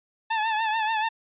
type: tone with vibrato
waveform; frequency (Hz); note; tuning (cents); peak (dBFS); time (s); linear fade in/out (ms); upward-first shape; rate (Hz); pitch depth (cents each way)
sawtooth; 878; A5; -4; -19; 0.3-1.09; 10; triangle; 6.9; 72
effects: resampled to 8000 Hz